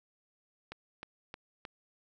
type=click train; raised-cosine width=0.3 ms; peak=-26 dBFS; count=4; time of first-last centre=0.72-1.652 s; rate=3.22 Hz; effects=none